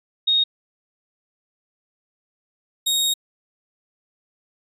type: tone pair in turn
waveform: sine / sawtooth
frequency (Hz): 3729 / 3750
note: A#7 / A#7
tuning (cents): 0 / +10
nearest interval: unison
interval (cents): 10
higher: second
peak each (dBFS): -15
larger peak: neither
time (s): 0.27-0.44 / 2.86-3.14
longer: second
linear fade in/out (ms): 10
effects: resampled to 32000 Hz